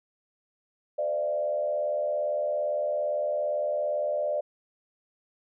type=tone with frequency modulation; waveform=sine; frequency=595 Hz; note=D5; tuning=22 cents sharp; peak=-25 dBFS; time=0.98-4.41 s; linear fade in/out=10 ms; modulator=77.6 Hz; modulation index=0.74; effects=none